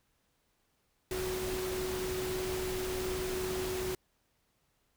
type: tone in noise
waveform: sine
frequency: 371 Hz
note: F#4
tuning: 5 cents sharp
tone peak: -34 dBFS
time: 1.11-3.95 s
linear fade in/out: 2 ms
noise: pink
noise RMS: -39 dBFS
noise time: 1.11-3.95 s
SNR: +2 dB
effects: pink hiss -75 dBFS RMS until 4.96 s